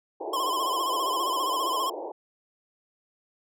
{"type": "band-pass noise", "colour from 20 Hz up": "pink", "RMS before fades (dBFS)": -35, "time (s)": [0.2, 2.12], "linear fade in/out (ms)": 10, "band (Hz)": [310, 940], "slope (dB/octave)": 96}
{"type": "tone with vibrato", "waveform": "square", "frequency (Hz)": 1046.5, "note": "C6", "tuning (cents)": 0, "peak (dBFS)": -26, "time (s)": [0.33, 1.9], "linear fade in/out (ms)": 5, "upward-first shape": "sine", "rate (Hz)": 15, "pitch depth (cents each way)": 76}
{"effects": []}